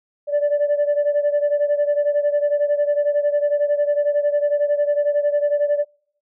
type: beating tone pair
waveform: sine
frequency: 581 / 592 Hz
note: D5 / D5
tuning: -19 / +14 cents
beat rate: 11 Hz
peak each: -16 / -20 dBFS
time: 0.27-5.85 s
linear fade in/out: 50 ms
effects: noise-tail reverb RT60 0.6 s tail -25 dB re dry + tanh soft clip ceiling -12 dBFS